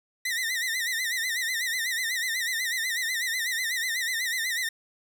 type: tone with vibrato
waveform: sawtooth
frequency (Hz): 1918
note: A#6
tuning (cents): +49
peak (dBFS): -23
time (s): 0.25-4.69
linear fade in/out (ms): 5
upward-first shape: sine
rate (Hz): 8.1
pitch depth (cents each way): 120
effects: none